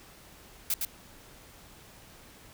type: noise with echo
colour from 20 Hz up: blue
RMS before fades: -28 dBFS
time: 0.7-0.74 s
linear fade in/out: 2 ms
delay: 110 ms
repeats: 1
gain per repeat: -3 dB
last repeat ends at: 0.85 s
effects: pink hiss -53 dBFS RMS until 2.53 s